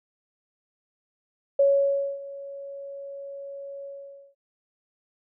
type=tone with ADSR envelope; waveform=sine; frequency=557 Hz; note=C#5; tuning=8 cents sharp; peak=-15 dBFS; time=1.59-4.35 s; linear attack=6 ms; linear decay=590 ms; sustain=-20 dB; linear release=500 ms; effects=none